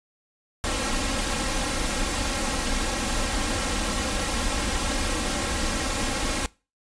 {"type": "noise with comb filter", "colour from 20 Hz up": "pink", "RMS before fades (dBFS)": -26, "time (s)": [0.64, 6.46], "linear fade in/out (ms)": 0, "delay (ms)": 3.7, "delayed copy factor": 0.7, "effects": ["noise-tail reverb RT60 0.3 s tail -22 dB re dry", "resampled to 22050 Hz"]}